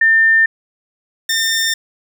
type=tone pair in turn; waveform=sine / 15% pulse; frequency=1800 / 1806.6 Hz; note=A6 / A6; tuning=+39 / +45 cents; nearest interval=unison; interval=6 cents; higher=second; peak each=-8 dBFS; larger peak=neither; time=0.01-0.46 / 1.29-1.74 s; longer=neither; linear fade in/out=5 ms; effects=none